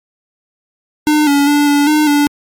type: tone with pitch steps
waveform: square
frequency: 302.1 / 284.1 / 291.3 / 288.1 / 303.8 / 290.4 Hz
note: D4 / C#4 / D4 / D4 / D#4 / D4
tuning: +49 / +43 / -14 / -33 / -41 / -19 cents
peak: -9 dBFS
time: 1.07-2.27 s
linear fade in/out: 0 ms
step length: 200 ms
effects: MP3 96 kbps